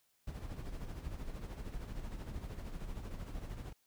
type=noise with tremolo; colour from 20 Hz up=brown; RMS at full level=-41 dBFS; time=0.27-3.73 s; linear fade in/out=5 ms; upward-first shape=sine; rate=13 Hz; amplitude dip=55%; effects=white hiss -75 dBFS RMS until 3.86 s